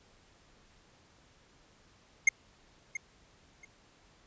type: tone with echo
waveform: square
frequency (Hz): 2134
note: C7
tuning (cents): +34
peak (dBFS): -18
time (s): 2.27-2.29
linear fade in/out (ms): 5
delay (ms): 680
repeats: 2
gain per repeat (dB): -15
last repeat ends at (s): 3.65
effects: pink hiss -63 dBFS RMS until 4.26 s + resampled to 16000 Hz